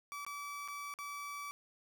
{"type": "tone with dropouts", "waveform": "30% pulse", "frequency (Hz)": 1152, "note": "D6", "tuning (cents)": -34, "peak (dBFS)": -39, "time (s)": [0.12, 1.51], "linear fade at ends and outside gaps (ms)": 0, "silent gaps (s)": [[0.249, 0.265], [0.678, 0.684], [0.939, 0.988]], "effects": []}